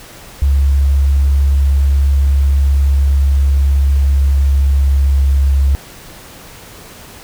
sine tone with pitch glide, 69.3 to 68.7 Hz, C#2 to C#2, 0 to -15 cents, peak -8 dBFS, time 0.42-5.75 s, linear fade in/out 0 ms, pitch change -15 cents, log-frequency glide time 2.93-5.35 s, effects pink hiss -36 dBFS RMS until 7.23 s

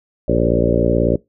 harmonic tone with a mistuned harmonic, 58.27 Hz, A#1, in tune, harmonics 1 / 2 / 3 / 4 / 5 / 6 / 7 / 8 / 9 / 10, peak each -22 / -22 / -22 / -22 / -22 / -22 / -22 / -22 / -22 / -22 dBFS, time 0.28-1.16 s, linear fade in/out 5 ms, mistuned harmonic 9, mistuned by +28 cents, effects noise-tail reverb RT60 0.2 s tail -23 dB re dry

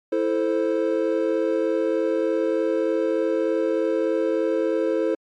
triangle chord, A minor, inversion second, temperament equal, 329.6 / 440 / 523.3 Hz, E4 / A4 / C5, 0 / 0 / 0 cents, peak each -22 dBFS, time 0.12-5.15 s, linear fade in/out 5 ms, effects MP3 48 kbps

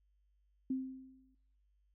sine tone with exponential decay, 261.9 Hz, C4, 2 cents sharp, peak -31 dBFS, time 0.7-1.35 s, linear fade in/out 5 ms, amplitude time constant 140 ms, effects noise-tail reverb RT60 0.9 s tail -26 dB re dry + added 50 Hz sine -70 dBFS peak until 1.94 s

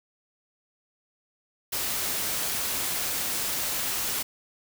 white noise, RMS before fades -29 dBFS, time 1.72-4.23 s, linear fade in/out 10 ms, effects none

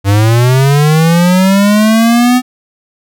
square linear sweep, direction up, 96.8 to 253.8 Hz, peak -6 dBFS, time 0.04-2.42 s, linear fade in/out 50 ms, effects none

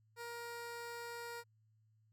15% pulse tone, 471.4 Hz, A#4, 19 cents sharp, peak -38 dBFS, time 0.16-1.44 s, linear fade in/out 50 ms, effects added 109 Hz sine -69 dBFS peak until 2.12 s

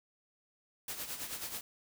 white noise with tremolo, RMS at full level -39 dBFS, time 0.88-1.61 s, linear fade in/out 2 ms, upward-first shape sine, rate 9.3 Hz, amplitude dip 60%, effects none

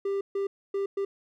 triangle tone bursts at uneven times, 395.6 Hz, G4, 16 cents sharp, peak -24 dBFS, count 4, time 0.05-0.21 / 0.35-0.47 / 0.74-0.86 / 0.97-1.05 s, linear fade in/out 5 ms, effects none

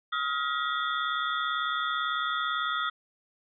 sine tone cluster, 1267 / 1405 / 1919 / 3297 / 3539 Hz, D#6 / F6 / A#6 / G#7 / A7, +31 / +10 / +50 / -13 / +9 cents, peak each -30 / -32 / -38 / -39 / -36 dBFS, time 0.12-2.9 s, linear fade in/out 10 ms, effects none

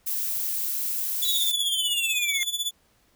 violet noise, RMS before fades -28 dBFS, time 0.06-1.52 s, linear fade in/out 10 ms
sawtooth tone with tremolo, 3460 Hz, A7, 30 cents flat, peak -20 dBFS, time 1.22-2.71 s, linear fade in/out 5 ms, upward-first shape sine, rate 16 Hz, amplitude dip 80%
square linear sweep, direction down, 3917 to 2095 Hz, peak -26 dBFS, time 1.25-2.43 s, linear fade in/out 0 ms
effects pink hiss -64 dBFS RMS until 3.15 s

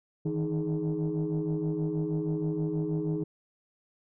sine tone cluster, 154.6 / 160.9 / 312.2 / 418.8 Hz, D#3 / E3 / D#4 / G#4, -11 / -42 / +6 / +15 cents, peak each -33 / -30 / -31 / -33 dBFS, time 0.25-3.24 s, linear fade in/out 10 ms, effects tanh soft clip ceiling -22 dBFS

